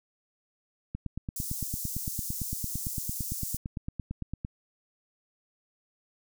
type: click train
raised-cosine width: 5 ms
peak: -21 dBFS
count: 32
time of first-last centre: 0.95-4.449 s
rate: 8.86 Hz
type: high-pass noise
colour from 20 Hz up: white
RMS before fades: -36 dBFS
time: 1.36-3.57 s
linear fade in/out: 2 ms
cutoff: 5800 Hz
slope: 24 dB/octave
effects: none